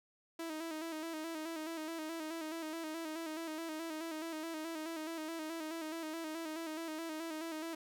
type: tone with vibrato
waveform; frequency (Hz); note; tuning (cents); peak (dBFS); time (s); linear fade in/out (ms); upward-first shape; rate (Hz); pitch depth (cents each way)
sawtooth; 320.9; E4; -46; -36; 0.39-7.75; 5; square; 4.7; 52
effects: none